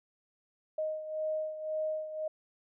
sine beating tone pair, 622.3 / 624.2 Hz, D#5 / D#5, 0 / +5 cents, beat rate 1.9 Hz, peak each -33 / -39 dBFS, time 0.78-2.28 s, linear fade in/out 5 ms, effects none

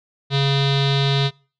square tone with low-pass filter, 138.59 Hz, C#3, in tune, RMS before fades -18 dBFS, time 0.3-1.31 s, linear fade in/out 50 ms, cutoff 3800 Hz, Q 7.9, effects noise-tail reverb RT60 0.4 s tail -25 dB re dry

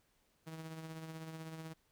sawtooth tone with tremolo, 160.5 Hz, E3, 46 cents flat, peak -39 dBFS, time 0.46-1.74 s, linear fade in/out 20 ms, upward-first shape triangle, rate 16 Hz, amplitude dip 50%, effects pink hiss -75 dBFS RMS until 1.91 s

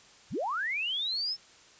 sine linear sweep, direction up, 46.25 to 5350 Hz, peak -29 dBFS, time 0.3-1.37 s, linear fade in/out 50 ms, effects white hiss -56 dBFS RMS until 1.79 s + resampled to 16000 Hz

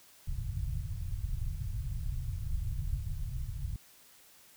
pink low-pass noise, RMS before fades -35 dBFS, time 0.27-3.76 s, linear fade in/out 2 ms, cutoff 140 Hz, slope 48 dB/octave, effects white hiss -59 dBFS RMS until 4.56 s

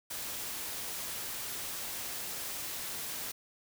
white noise, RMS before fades -39 dBFS, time 0.1-3.32 s, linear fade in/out 10 ms, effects none

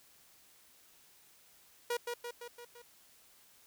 sawtooth tone with echo, 479.3 Hz, A#4, 48 cents sharp, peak -28 dBFS, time 1.9-1.97 s, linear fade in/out 5 ms, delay 170 ms, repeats 5, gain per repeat -4 dB, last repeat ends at 2.82 s, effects white hiss -63 dBFS RMS until 3.66 s

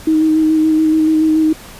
sine tone with vibrato, 314.1 Hz, D#4, 16 cents sharp, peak -9 dBFS, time 0.07-1.53 s, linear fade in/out 5 ms, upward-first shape square, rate 7 Hz, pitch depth 14 cents each way, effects pink hiss -36 dBFS RMS until 1.79 s + resampled to 32000 Hz

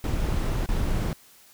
brown noise with dropouts, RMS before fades -25 dBFS, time 0.04-1.13 s, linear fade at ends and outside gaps 1 ms, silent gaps 0.661-0.689 s, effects white hiss -54 dBFS RMS until 1.53 s

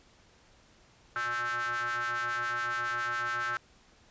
square ring-modulated tone, 120.3 Hz, B2, 45 cents flat, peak -28 dBFS, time 1.16-3.57 s, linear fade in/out 0 ms, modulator 1440 Hz, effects pink hiss -61 dBFS RMS until 4.1 s + resampled to 16000 Hz

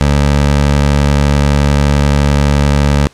20% pulse tone, 71.6 Hz, D2, 43 cents flat, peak -3 dBFS, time 0.01-3.07 s, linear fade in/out 0 ms, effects pink hiss -44 dBFS RMS until 3.13 s + low-pass 8000 Hz 12 dB/octave

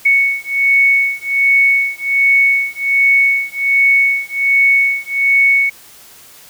sine beating tone pair, 2217 / 2218.3 Hz, C#7 / C#7, 0 / +1 cents, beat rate 1.3 Hz, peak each -13 dBFS, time 0.05-5.7 s, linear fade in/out 10 ms, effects white hiss -41 dBFS RMS until 6.49 s

